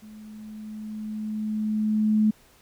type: tone with level ramp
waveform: sine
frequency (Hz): 214.7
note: A3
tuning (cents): -42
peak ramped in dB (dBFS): -42 to -16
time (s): 0.02-2.31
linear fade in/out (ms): 10
effects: pink hiss -57 dBFS RMS until 2.61 s